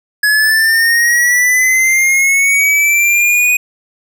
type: linear sweep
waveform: square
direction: up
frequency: 1685 to 2489 Hz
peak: -9 dBFS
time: 0.23-3.57 s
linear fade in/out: 5 ms
effects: none